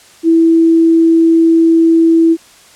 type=tone; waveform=sine; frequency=328.9 Hz; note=E4; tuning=4 cents flat; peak=-5 dBFS; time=0.23-2.37 s; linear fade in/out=50 ms; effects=white hiss -42 dBFS RMS until 2.75 s + low-pass 9000 Hz 12 dB/octave